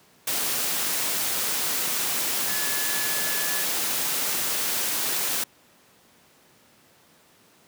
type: tone in noise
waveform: sine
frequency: 1713 Hz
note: A6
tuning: 47 cents flat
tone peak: -33 dBFS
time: 2.49-3.64 s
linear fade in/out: 5 ms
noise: white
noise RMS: -26 dBFS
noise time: 0.27-5.44 s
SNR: -10 dB
effects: pink hiss -57 dBFS RMS until 7.67 s + high-pass 150 Hz 12 dB/octave